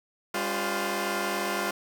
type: tone cluster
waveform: 10% pulse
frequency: 200.6 / 278.9 / 351.6 / 513 Hz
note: G3 / C#4 / F4 / C5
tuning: +40 / +11 / +12 / -34 cents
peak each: -24 / -31 / -22 / -27 dBFS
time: 0.34-1.71 s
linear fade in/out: 5 ms
effects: 9-bit